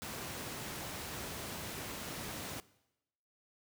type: noise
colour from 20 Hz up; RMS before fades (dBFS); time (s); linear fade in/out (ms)
pink; -42; 0.02-2.6; 0
effects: noise-tail reverb RT60 0.9 s tail -20 dB re dry + high-pass 80 Hz 12 dB/octave